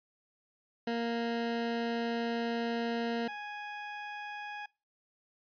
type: tone pair in turn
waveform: 20% pulse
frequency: 233.1 / 830.7 Hz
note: A#3 / G#5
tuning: 0 / 0 cents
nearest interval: octave + minor seventh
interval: 2200 cents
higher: second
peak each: -26 / -34 dBFS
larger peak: first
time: 0.87-3.28 / 3.28-4.66 s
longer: first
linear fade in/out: 5 ms
effects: noise-tail reverb RT60 0.3 s tail -24 dB re dry + resampled to 11025 Hz